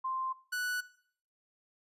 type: tone pair in turn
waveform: sine / 45% pulse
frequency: 1046.5 / 1480 Hz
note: C6 / F#6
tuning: 0 / 0 cents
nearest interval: tritone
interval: 600 cents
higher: second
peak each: -32 / -32 dBFS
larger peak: neither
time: 0.04-0.33 / 0.52-0.81 s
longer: neither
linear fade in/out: 10 ms
effects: noise-tail reverb RT60 0.6 s tail -18 dB re dry + resampled to 32000 Hz